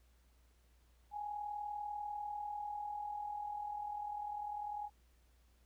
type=tone with amplitude modulation; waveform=sine; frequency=830.6 Hz; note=G#5; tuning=in tune; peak=-37 dBFS; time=1.11-4.9 s; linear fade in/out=50 ms; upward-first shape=sine; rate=40.2 Hz; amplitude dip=55%; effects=added 60 Hz sine -66 dBFS peak until 5.65 s + pink hiss -75 dBFS RMS until 5.65 s